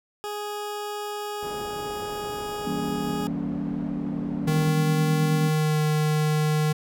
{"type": "tone", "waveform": "20% pulse", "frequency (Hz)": 415.3, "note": "G#4", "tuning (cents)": 0, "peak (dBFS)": -25, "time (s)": [0.24, 3.27], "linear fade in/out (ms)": 0}
{"type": "low-pass noise", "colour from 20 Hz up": "white", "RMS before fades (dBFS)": -40, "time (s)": [1.42, 4.7], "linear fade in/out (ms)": 10, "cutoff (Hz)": 510, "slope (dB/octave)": 12}
{"type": "chord", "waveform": "sine", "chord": "E diminished seventh", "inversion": "none", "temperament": "just", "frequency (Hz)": [164.81, 197.78, 237.3, 284.8], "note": ["E3", "G3", "Bb3", "Db4"], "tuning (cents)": [0, 16, 31, 47], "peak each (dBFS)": [-33, -32, -32, -31], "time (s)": [2.65, 5.5], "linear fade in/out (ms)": 20}
{"type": "tone with pitch glide", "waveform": "square", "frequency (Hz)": [155.5, 153.09], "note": ["D#3", "D#3"], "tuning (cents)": [-1, -28], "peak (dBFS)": -21, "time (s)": [4.47, 6.73], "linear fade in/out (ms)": 10, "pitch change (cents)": -27, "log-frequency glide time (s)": [5.49, 5.8]}
{"effects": []}